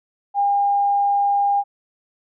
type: tone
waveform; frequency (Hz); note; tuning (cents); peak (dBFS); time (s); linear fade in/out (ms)
sine; 806; G5; +48; -15; 0.34-1.64; 50
effects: none